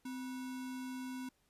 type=tone with sample-and-hold; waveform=sine; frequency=257.5 Hz; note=C4; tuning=28 cents flat; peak=-40 dBFS; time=0.05-1.29 s; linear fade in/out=5 ms; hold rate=1225 Hz; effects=pink hiss -75 dBFS RMS until 1.49 s + resampled to 32000 Hz